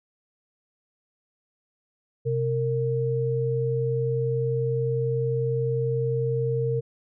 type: tone pair together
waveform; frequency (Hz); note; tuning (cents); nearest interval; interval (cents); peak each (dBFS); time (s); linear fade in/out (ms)
sine; 128.77 / 460; C3 / A#4; -27 / -23; octave + minor seventh; 2204; -25; 2.25-6.81; 20
effects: none